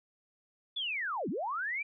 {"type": "linear two-way sweep", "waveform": "sine", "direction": "down then up", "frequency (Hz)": [3520, 154.2, 2404], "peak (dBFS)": -32, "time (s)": [0.76, 1.83], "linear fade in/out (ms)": 10, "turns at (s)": 1.29, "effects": []}